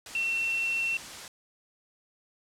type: tone in noise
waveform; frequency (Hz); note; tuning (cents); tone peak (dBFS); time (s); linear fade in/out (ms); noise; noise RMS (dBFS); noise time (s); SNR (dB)
sine; 2707; E7; +45; -26; 0.15-0.97; 2; white; -41; 0.06-1.28; +12
effects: low-pass 8000 Hz 12 dB/octave